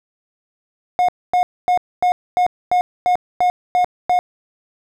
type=tone bursts; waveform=triangle; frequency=721 Hz; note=F#5; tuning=45 cents flat; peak=-10 dBFS; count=10; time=0.99-4.19 s; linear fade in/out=0 ms; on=95 ms; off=250 ms; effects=none